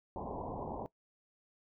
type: low-pass noise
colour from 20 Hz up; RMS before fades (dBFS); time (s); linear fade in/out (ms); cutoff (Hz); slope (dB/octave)
white; -41; 0.16-0.86; 0; 1000; 96
effects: noise-tail reverb RT60 0.1 s tail -19 dB re dry